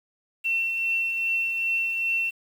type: tone with tremolo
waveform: sine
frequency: 2703 Hz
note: E7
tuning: 43 cents sharp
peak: -21 dBFS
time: 0.44-2.31 s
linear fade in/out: 20 ms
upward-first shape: triangle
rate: 2.5 Hz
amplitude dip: 40%
effects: 8-bit